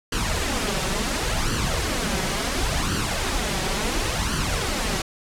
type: noise with flanger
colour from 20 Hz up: pink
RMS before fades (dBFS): -24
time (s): 0.12-5.02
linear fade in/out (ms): 5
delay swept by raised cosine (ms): 0.66 to 5.36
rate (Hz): 0.71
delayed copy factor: +0.6
effects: low-pass 9000 Hz 12 dB/octave